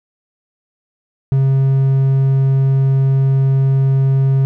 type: tone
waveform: triangle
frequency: 134.9 Hz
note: C#3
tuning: 47 cents flat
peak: -8 dBFS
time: 1.32-4.45 s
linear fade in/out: 0 ms
effects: none